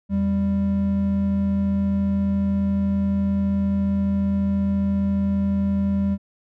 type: tone pair together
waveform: triangle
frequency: 83.1 / 197.65 Hz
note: E2 / G3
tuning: +15 / +15 cents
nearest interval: octave + minor third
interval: 1500 cents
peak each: -25 / -17 dBFS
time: 0.09-6.18 s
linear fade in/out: 50 ms
effects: none